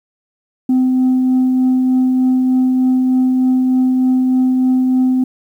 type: tone with tremolo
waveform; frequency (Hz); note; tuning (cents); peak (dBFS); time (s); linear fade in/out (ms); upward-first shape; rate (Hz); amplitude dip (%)
sine; 256.5; C4; -34; -7; 0.69-5.24; 5; triangle; 3.3; 30
effects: tanh soft clip ceiling -8 dBFS + 8-bit